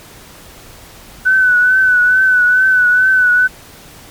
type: tone with vibrato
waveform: sine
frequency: 1500 Hz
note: F#6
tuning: 23 cents sharp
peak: -7 dBFS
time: 1.25-3.48 s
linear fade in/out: 20 ms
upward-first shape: triangle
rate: 2.3 Hz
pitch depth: 49 cents each way
effects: pink hiss -38 dBFS RMS until 4.1 s + MP3 96 kbps